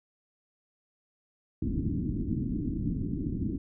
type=low-pass noise; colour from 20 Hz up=white; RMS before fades=-31 dBFS; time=1.62-3.58 s; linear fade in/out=5 ms; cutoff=310 Hz; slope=48 dB/octave; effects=none